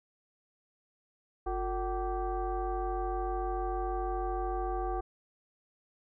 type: tone with frequency modulation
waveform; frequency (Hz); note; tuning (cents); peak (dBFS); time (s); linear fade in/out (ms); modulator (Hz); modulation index
sine; 357.2; F4; +39; -30; 1.46-5.01; 10; 404; 1.5
effects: none